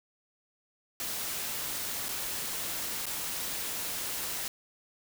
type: noise with dropouts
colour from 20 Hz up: white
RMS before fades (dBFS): -35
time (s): 1-4.48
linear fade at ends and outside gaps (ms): 1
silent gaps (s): 2.085-2.089 / 3.057-3.066
effects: none